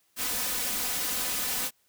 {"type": "noise with comb filter", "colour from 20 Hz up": "white", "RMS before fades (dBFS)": -30, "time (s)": [0.16, 1.71], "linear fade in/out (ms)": 50, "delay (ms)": 4, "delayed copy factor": 0.65, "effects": ["white hiss -69 dBFS RMS until 1.88 s"]}